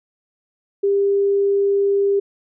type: tone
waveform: sine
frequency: 398.9 Hz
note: G4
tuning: 30 cents sharp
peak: -14 dBFS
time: 0.83-2.2 s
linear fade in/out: 10 ms
effects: none